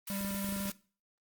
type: high-pass noise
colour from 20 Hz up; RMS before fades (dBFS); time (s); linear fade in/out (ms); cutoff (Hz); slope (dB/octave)
white; -41; 0.07-0.72; 5; 920; 96
type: tone with vibrato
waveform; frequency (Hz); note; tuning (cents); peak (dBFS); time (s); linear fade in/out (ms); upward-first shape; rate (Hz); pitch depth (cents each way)
square; 197.9; G3; +17; -36; 0.1-0.7; 0; sine; 12; 12
type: clicks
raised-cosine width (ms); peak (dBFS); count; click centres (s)
3; -33; 10; 0.21 / 0.248 / 0.311 / 0.347 / 0.445 / 0.49 / 0.525 / 0.564 / 0.603 / 0.656
effects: noise-tail reverb RT60 0.4 s tail -20 dB re dry + Opus 32 kbps